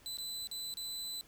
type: tone with dropouts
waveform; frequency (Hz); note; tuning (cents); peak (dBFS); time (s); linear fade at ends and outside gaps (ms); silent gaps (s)
sawtooth; 4007; B7; +24; -36; 0.06-1.21; 0; 0.171-0.185 / 0.472-0.514 / 0.739-0.771
effects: pink hiss -62 dBFS RMS until 1.27 s